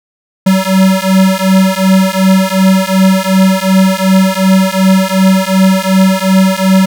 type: beating tone pair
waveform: square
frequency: 188.6 / 191.3 Hz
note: F#3 / G3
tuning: +33 / -42 cents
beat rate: 2.7 Hz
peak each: -10 dBFS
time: 0.46-6.86 s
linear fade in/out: 10 ms
effects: none